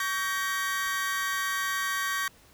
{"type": "chord", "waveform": "40% pulse", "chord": "G diminished", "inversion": "second", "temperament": "just", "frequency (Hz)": [1128.9, 1568, 1881.6], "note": ["Db6", "G6", "Bb6"], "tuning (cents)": [31, 0, 16], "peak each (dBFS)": -31, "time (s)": [0, 2.28], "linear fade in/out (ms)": 2, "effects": ["pink hiss -57 dBFS RMS until 2.53 s"]}